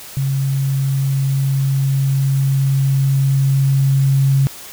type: tone with level ramp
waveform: sine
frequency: 136.2 Hz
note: C#3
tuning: 30 cents flat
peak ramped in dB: -15 to -10 dBFS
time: 0.17-4.47 s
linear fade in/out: 0 ms
effects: white hiss -35 dBFS RMS until 4.72 s